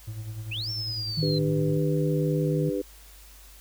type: tone with tremolo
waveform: triangle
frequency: 109.1 Hz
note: A2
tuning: 14 cents flat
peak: -29 dBFS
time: 0.07-1.78 s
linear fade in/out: 10 ms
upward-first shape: sine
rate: 10 Hz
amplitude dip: 55%
type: linear two-way sweep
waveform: sine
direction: up then down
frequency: 2377 to 5460 to 4043 Hz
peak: -30 dBFS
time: 0.51-1.39 s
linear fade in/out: 10 ms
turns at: 0.7 s
type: tone with vibrato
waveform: sine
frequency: 154.1 Hz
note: D#3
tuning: 16 cents flat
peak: -24 dBFS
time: 1.17-2.7 s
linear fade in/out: 10 ms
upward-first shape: triangle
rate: 6.7 Hz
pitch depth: 15 cents each way
type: harmonic tone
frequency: 99.2 Hz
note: G2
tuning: 21 cents sharp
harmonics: 3 / 4 / 5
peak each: -30 / -30 / -30 dBFS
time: 1.22-2.82 s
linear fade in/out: 10 ms
effects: added 50 Hz sine -49 dBFS peak until 3.6 s + white hiss -52 dBFS RMS until 3.6 s